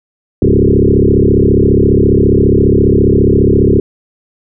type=tone with frequency modulation; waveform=sine; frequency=238.1 Hz; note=A#3; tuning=37 cents sharp; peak=-5 dBFS; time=0.42-3.8 s; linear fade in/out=2 ms; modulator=34.7 Hz; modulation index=5.5; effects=none